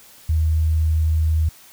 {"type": "tone", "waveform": "sine", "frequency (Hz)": 79.1, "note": "D#2", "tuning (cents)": 29, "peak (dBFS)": -15, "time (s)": [0.29, 1.49], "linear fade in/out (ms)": 5, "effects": ["white hiss -47 dBFS RMS until 1.72 s"]}